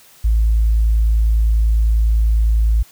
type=tone; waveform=sine; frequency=55 Hz; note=A1; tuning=in tune; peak=-10 dBFS; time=0.24-2.83 s; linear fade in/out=10 ms; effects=tanh soft clip ceiling -7 dBFS + white hiss -47 dBFS RMS until 2.91 s